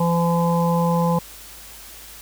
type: harmonic tone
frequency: 170 Hz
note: F3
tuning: 46 cents flat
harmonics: 1 / 3 / 5 / 6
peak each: -18 / -23 / -25 / -26 dBFS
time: 0-1.19 s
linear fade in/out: 5 ms
effects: added 52 Hz sine -48 dBFS peak until 2.21 s + white hiss -41 dBFS RMS until 2.21 s